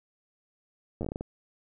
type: slowing click train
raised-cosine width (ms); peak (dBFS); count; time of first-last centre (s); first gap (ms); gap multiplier
2; -20; 9; 1.01-1.209; 9; 1.28
effects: none